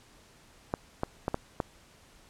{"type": "clicks", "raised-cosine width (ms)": 1, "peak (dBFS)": -14, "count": 5, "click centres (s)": [0.739, 1.034, 1.281, 1.344, 1.602], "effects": ["pink hiss -58 dBFS RMS until 2.29 s", "low-pass 10000 Hz 12 dB/octave"]}